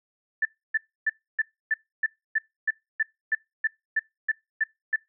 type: tone bursts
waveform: sine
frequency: 1760 Hz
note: A6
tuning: in tune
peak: -20 dBFS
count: 15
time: 0.42-4.96 s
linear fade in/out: 5 ms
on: 32 ms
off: 290 ms
effects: noise-tail reverb RT60 0.2 s tail -22 dB re dry